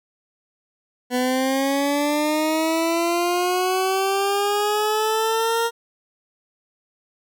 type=linear sweep; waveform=20% pulse; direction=up; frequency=246.9 to 466.2 Hz; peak=-14 dBFS; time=1.1-5.71 s; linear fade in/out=50 ms; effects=none